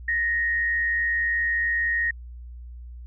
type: tone with frequency modulation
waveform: sine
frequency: 1864.7 Hz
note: A#6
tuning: in tune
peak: -21 dBFS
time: 0.08-2.11 s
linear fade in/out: 5 ms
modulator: 103 Hz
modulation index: 0.44
effects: added 60 Hz sine -37 dBFS peak until 3.06 s